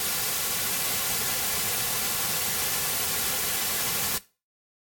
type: noise with comb filter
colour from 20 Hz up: white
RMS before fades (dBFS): -27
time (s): 0-4.18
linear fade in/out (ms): 2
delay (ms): 3.2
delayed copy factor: -0.5
effects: noise-tail reverb RT60 0.3 s tail -18 dB re dry + AAC 64 kbps